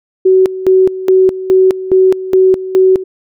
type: tone with tremolo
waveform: sine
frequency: 375.9 Hz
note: F#4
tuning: 27 cents sharp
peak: -4 dBFS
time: 0.25-3.04 s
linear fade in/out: 10 ms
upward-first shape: square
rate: 2.4 Hz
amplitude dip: 80%
effects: none